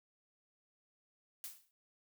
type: noise with exponential decay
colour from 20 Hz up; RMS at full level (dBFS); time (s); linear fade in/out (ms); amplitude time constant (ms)
blue; -42; 1.44-1.71; 0; 57
effects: none